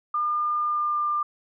sine tone with pitch glide, 1206 to 1195.6 Hz, D6 to D6, +46 to +31 cents, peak -22 dBFS, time 0.14-1.23 s, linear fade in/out 5 ms, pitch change -15 cents, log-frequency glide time 0.62-1.07 s, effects none

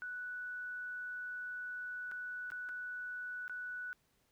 sine tone with dropouts, 1480 Hz, F#6, in tune, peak -40 dBFS, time 0.02-3.93 s, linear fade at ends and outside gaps 0 ms, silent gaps 2.114-2.119 / 2.503-2.519 / 2.689-2.692 / 3.48-3.496 s, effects pink hiss -75 dBFS RMS until 4.31 s

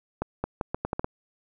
accelerating click train, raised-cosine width 1 ms, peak -13 dBFS, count 8, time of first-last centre 0.22-1.044 s, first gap 220 ms, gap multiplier 0.78, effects none

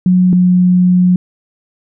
sine tone pair in turn, 182.2 / 180.63 Hz, F#3 / F#3, -26 / -41 cents, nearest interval unison, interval 15 cents, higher first, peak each -6 dBFS, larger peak neither, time 0.06-0.33 / 0.33-1.16 s, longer second, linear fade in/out 2 ms, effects none

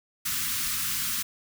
white band-stop noise, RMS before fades -29 dBFS, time 0.25-1.23 s, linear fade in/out 10 ms, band 280 to 1100 Hz, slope 48 dB/octave, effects none

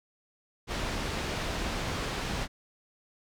pink low-pass noise, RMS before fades -33 dBFS, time 0.67-2.48 s, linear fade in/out 50 ms, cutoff 5200 Hz, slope 12 dB/octave, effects none

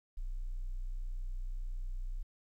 sine tone, 30.83 Hz, B0, 2 cents flat, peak -34 dBFS, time 0.17-2.23 s, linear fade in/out 10 ms, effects tanh soft clip ceiling -32 dBFS + 12-bit

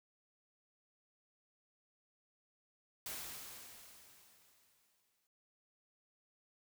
white noise with exponential decay, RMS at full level -43 dBFS, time 3.06-5.27 s, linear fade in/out 1 ms, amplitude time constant 480 ms, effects noise-tail reverb RT60 0.1 s tail -20 dB re dry

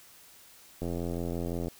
click train, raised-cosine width 2 ms, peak -21 dBFS, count 75, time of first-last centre 0.82-1.682 s, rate 85.8 Hz, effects white hiss -55 dBFS RMS until 1.79 s

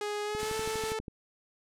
sawtooth tone with pitch glide, 415.8 to 439.5 Hz, G#4 to A4, +2 to -2 cents, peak -28 dBFS, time 0.01-0.99 s, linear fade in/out 2 ms, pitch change +96 cents, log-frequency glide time 0.24-0.56 s
click train, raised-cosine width 3 ms, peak -27 dBFS, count 10, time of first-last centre 0.35-1.082 s, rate 12.3 Hz
white noise, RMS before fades -38 dBFS, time 0.38-0.94 s, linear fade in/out 20 ms
effects low-pass 9000 Hz 12 dB/octave

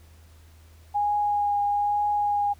sine tone with vibrato, 822 Hz, G#5, 18 cents flat, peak -21 dBFS, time 0.94-2.54 s, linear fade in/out 20 ms, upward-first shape triangle, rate 1.1 Hz, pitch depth 14 cents each way, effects added 80 Hz sine -49 dBFS peak until 2.59 s + pink hiss -59 dBFS RMS until 2.59 s

